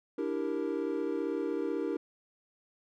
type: chord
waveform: triangle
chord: E half-diminished seventh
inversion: third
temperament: equal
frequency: 293.7 / 329.6 / 392 / 466.2 Hz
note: D4 / E4 / G4 / Bb4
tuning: 0 / 0 / 0 / 0 cents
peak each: -34 dBFS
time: 0.18-1.97 s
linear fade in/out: 5 ms
effects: none